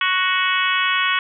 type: harmonic tone with a mistuned harmonic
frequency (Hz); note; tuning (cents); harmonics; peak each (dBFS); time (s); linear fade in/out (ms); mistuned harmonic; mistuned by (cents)
370; F#4; 0; 3 / 4 / 5 / 6 / 7 / 8 / 9; -22 / -23 / -24 / -25 / -25 / -26 / -27; 0.01-1.19; 2; 5; +20
effects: none